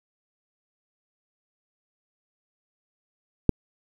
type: click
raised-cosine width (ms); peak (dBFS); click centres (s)
3; -3; 3.493
effects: 7-bit